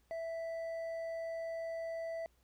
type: tone with hard clipping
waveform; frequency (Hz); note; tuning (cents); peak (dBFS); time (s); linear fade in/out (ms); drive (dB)
triangle; 659.3; E5; 0; -39; 0.11-2.26; 0; 8
effects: added 60 Hz sine -70 dBFS peak until 2.43 s + pink hiss -75 dBFS RMS until 2.43 s